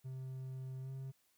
triangle tone with pitch glide, 130.81 to 133.48 Hz, C3 to C3, 0 to +35 cents, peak -40 dBFS, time 0.04-1.12 s, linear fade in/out 20 ms, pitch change +35 cents, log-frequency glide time 0.81-0.9 s, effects white hiss -75 dBFS RMS until 1.37 s

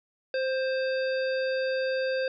harmonic tone with a mistuned harmonic, 523.3 Hz, C5, in tune, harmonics 1 / 3 / 5 / 7 / 9, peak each -26 / -34 / -40 / -45 / -42 dBFS, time 0.34-2.28 s, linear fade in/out 2 ms, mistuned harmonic 3, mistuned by +16 cents, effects none

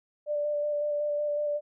sine tone with vibrato, 590 Hz, D5, 8 cents sharp, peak -26 dBFS, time 0.26-1.61 s, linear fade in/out 50 ms, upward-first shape square, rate 5.4 Hz, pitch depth 12 cents each way, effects none

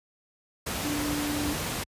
sine tone in noise, 293.7 Hz, D4, in tune, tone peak -29 dBFS, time 0.84-1.54 s, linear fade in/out 10 ms, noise pink, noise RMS -31 dBFS, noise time 0.66-1.84 s, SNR -1 dB, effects high-pass 60 Hz 12 dB/octave + resampled to 32000 Hz

